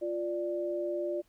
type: tone pair together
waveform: sine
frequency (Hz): 349.2 / 589.2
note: F4 / D5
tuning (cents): 0 / +6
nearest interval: major sixth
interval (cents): 906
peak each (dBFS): -33 / -33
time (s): 0.01-1.22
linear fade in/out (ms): 20
effects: pink hiss -70 dBFS RMS until 1.28 s